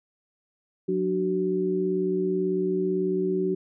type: tone cluster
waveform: sine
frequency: 181.9 / 297.1 / 375.2 Hz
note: F#3 / D4 / F#4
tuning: -29 / +20 / +24 cents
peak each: -29 / -31 / -24 dBFS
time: 0.88-3.55 s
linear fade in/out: 10 ms
effects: none